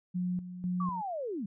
sine tone with tremolo, 180 Hz, F#3, 47 cents flat, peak -29 dBFS, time 0.14-1.02 s, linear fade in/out 20 ms, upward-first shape square, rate 2 Hz, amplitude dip 70%
sine linear sweep, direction down, 1174.7 to 177 Hz, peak -33 dBFS, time 0.8-1.46 s, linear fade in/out 5 ms
effects none

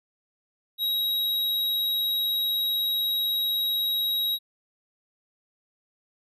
square tone, 3829 Hz, A#7, 46 cents sharp, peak -24 dBFS, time 0.78-4.39 s, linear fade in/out 50 ms, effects resampled to 32000 Hz

